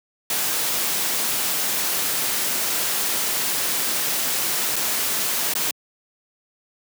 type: noise with dropouts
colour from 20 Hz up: white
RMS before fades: -23 dBFS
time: 0.3-5.71 s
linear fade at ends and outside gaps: 2 ms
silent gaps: 4.759-4.763 / 5.538-5.552 s
effects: high-pass 150 Hz 12 dB/octave